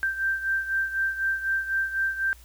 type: beating tone pair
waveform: sine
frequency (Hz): 1568 / 1572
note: G6 / G6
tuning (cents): 0 / +4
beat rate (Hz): 4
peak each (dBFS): -25 / -30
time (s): 0.03-2.33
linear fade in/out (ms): 0
effects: added 60 Hz sine -48 dBFS peak until 2.44 s + white hiss -55 dBFS RMS until 2.44 s